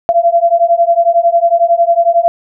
sine beating tone pair, 676 / 687 Hz, E5 / F5, +43 / -29 cents, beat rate 11 Hz, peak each -10 dBFS, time 0.09-2.28 s, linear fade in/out 0 ms, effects none

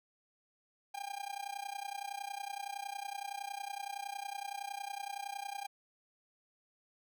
45% pulse tone with amplitude modulation, 802 Hz, G5, 39 cents sharp, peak -36 dBFS, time 0.94-5.67 s, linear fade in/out 10 ms, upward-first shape sine, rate 30.8 Hz, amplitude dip 90%, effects none

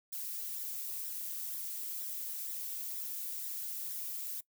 violet noise with flanger, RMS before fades -40 dBFS, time 0.12-4.41 s, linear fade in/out 10 ms, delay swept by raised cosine 0.54 to 2.84 ms, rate 2.1 Hz, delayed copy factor +0.5, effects noise-tail reverb RT60 0.1 s tail -21 dB re dry

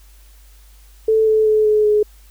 sine tone with pitch steps, 440 / 435.2 / 430.4 / 425.7 / 421.1 Hz, A4 / A4 / A4 / G#4 / G#4, 0 / -19 / -38 / +43 / +24 cents, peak -11 dBFS, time 1.08-2.03 s, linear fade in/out 5 ms, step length 190 ms, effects added 50 Hz sine -43 dBFS peak until 2.3 s + white hiss -53 dBFS RMS until 2.3 s

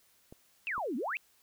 clicks, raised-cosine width 2 ms, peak -35 dBFS, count 2, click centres 0.325 / 0.78 s
sine exponential two-way sweep, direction down then up, 2786 to 220 to 2786 Hz, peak -32 dBFS, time 0.67-1.17 s, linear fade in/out 0 ms, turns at 0.96 s
effects white hiss -67 dBFS RMS until 1.42 s

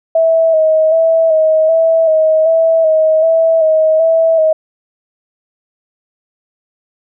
sine tone with vibrato, 642 Hz, E5, 46 cents flat, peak -7 dBFS, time 0.15-4.53 s, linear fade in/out 5 ms, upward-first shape square, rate 1.3 Hz, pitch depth 29 cents each way, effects none

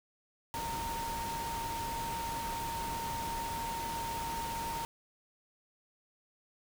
sine tone in noise, 921 Hz, A#5, 21 cents flat, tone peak -36 dBFS, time 0.54-4.85 s, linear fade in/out 0 ms, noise pink, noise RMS -41 dBFS, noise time 0.54-4.85 s, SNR +2 dB, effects none

